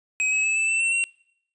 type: tone with pitch steps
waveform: square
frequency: 2536 / 2568 / 2601 / 2635 / 2668 / 2702 / 2737 Hz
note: D#7 / E7 / E7 / E7 / E7 / E7 / F7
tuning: +32 / -46 / -24 / -1 / +20 / +42 / -36 cents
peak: -21 dBFS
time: 0.2-1.04 s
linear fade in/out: 0 ms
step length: 120 ms
effects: noise-tail reverb RT60 0.7 s tail -24 dB re dry + resampled to 22050 Hz